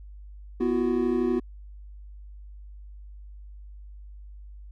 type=chord; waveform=triangle; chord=B suspended fourth; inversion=none; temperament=equal with one note detuned; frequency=246.9 / 337.7 / 370 Hz; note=B3 / E4 / F#4; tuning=0 / +42 / 0 cents; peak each=-24 / -26 / -24 dBFS; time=0.6-1.4 s; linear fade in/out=10 ms; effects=added 50 Hz sine -41 dBFS peak until 4.71 s